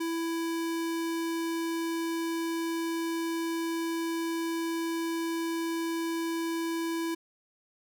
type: tone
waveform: square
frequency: 331.3 Hz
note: E4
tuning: 9 cents sharp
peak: -30 dBFS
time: 0-7.15 s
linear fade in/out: 10 ms
effects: none